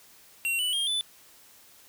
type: tone with pitch steps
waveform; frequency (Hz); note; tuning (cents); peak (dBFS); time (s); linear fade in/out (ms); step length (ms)
square; 2741 / 2972 / 3222 / 3494; F7 / F#7 / G7 / A7; -33 / +7 / +47 / -13; -26; 0.45-1.01; 0; 140
effects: white hiss -55 dBFS RMS until 1.88 s